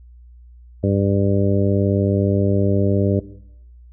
harmonic tone, 99.2 Hz, G2, 21 cents sharp, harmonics 1 / 2 / 3 / 4 / 5 / 6, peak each -18 / -21 / -23 / -24 / -25 / -26 dBFS, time 0.83-3.2 s, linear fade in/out 10 ms, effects noise-tail reverb RT60 0.8 s tail -18 dB re dry + added 60 Hz sine -41 dBFS peak until 3.92 s

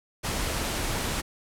pink noise, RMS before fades -29 dBFS, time 0.23-1.22 s, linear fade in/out 20 ms, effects low-pass 12000 Hz 12 dB/octave

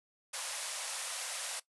white band-pass noise, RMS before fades -40 dBFS, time 0.33-1.6 s, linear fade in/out 10 ms, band 500 to 11000 Hz, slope 96 dB/octave, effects noise-tail reverb RT60 0.1 s tail -17 dB re dry

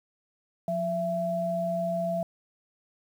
sine tone pair together, 177.2 / 669 Hz, F3 / E5, +25 / +25 cents, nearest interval octave + major seventh, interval 2300 cents, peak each -32 / -27 dBFS, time 0.68-2.23 s, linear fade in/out 2 ms, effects 9-bit

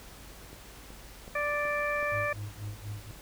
click train, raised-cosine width 2 ms, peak -33 dBFS, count 5, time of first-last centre 0.53-2.028 s, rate 2.67 Hz
harmonic tone, 587.3 Hz, D5, in tune, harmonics 1 / 2 / 3 / 4, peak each -32 / -34 / -33 / -35 dBFS, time 1.35-2.33 s, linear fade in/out 5 ms
triangle tone with tremolo, 103.83 Hz, G#2, in tune, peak -32 dBFS, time 2.12-3.11 s, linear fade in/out 0 ms, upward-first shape sine, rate 4.1 Hz, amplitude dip 90%
effects added 50 Hz sine -52 dBFS peak until 3.21 s + pink hiss -50 dBFS RMS until 3.21 s

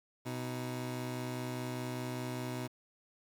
20% pulse tone pair together, 125.01 / 315 Hz, B2 / D#4, +21 / +21 cents, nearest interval octave + major third, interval 1600 cents, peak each -33 / -38 dBFS, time 0.25-2.68 s, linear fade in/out 20 ms, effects 10-bit

